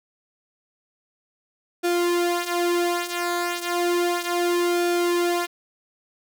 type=tone with flanger; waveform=sawtooth; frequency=349.2 Hz; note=F4; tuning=in tune; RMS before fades=-23 dBFS; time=1.83-5.47 s; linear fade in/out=20 ms; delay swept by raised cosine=1 to 6.1 ms; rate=0.33 Hz; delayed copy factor=-0.7; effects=none